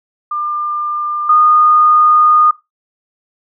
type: tone pair in turn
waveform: sine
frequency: 1198 / 1226.7 Hz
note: D6 / D#6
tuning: +34 / -25 cents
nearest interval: unison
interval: 41 cents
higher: second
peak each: -16 / -6 dBFS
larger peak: second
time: 0.31-1.29 / 1.29-2.51 s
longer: second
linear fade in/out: 5 ms
effects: noise-tail reverb RT60 0.2 s tail -17 dB re dry